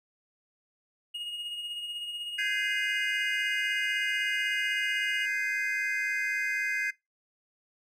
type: tone with tremolo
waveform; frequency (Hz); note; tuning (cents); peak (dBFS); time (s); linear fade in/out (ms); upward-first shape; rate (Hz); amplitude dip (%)
triangle; 2868; F7; +45; -31; 1.14-5.26; 10; sine; 16; 40
type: chord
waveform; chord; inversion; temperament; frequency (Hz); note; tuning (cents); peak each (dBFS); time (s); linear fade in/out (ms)
triangle; Ab major seventh; third; just; 1557.4 / 1661.2 / 2077 / 2492; G6 / Ab6 / C7 / Eb7; -12 / 0 / -13 / +2; -34 / -31 / -30 / -36; 2.38-6.91; 10
effects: noise-tail reverb RT60 0.2 s tail -23 dB re dry